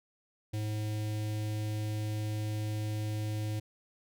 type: tone with notch filter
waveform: square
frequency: 106.8 Hz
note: G#2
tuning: 49 cents sharp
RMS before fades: -34 dBFS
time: 0.53-3.6 s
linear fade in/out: 10 ms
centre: 1200 Hz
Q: 0.8
effects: none